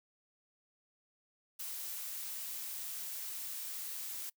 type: noise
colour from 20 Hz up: blue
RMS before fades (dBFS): -42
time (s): 1.59-4.3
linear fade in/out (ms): 10
effects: noise-tail reverb RT60 0.1 s tail -24 dB re dry